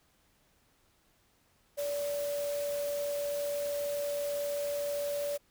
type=tone in noise; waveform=sine; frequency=576 Hz; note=D5; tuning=34 cents flat; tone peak=-31 dBFS; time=1.77-5.38 s; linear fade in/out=20 ms; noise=white; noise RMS=-44 dBFS; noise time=1.77-5.38 s; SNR=+10 dB; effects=pink hiss -69 dBFS RMS until 5.5 s